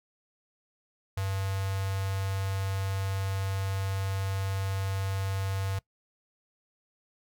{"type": "tone with notch filter", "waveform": "square", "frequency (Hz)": 96.9, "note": "G2", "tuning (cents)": -20, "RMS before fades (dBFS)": -31, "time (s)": [1.17, 5.79], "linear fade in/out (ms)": 5, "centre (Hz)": 270, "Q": 0.71, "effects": ["noise-tail reverb RT60 0.1 s tail -21 dB re dry"]}